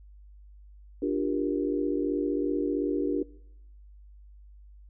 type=chord; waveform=sine; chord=G minor seventh; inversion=second; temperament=equal with one note detuned; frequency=293.7 / 349.2 / 392 / 469.9 Hz; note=D4 / F4 / G4 / Bb4; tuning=0 / 0 / 0 / +14 cents; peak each=-28 / -32 / -31 / -33 dBFS; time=1.02-3.23 s; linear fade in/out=5 ms; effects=noise-tail reverb RT60 0.8 s tail -22 dB re dry + added 50 Hz sine -48 dBFS peak until 4.89 s